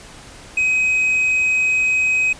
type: tone with tanh clipping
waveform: triangle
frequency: 2527 Hz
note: D#7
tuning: 26 cents sharp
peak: -15 dBFS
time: 0.57-2.33 s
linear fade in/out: 5 ms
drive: 7 dB
effects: pink hiss -40 dBFS RMS until 2.39 s + resampled to 22050 Hz